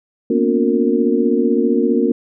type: tone cluster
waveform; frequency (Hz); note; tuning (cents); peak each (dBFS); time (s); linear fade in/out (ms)
sine; 232.4 / 247.9 / 284.3 / 358.3 / 457.9; A#3 / B3 / C#4 / F4 / A#4; -5 / +7 / +44 / +44 / -31; -19; 0.3-2.12; 5
effects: none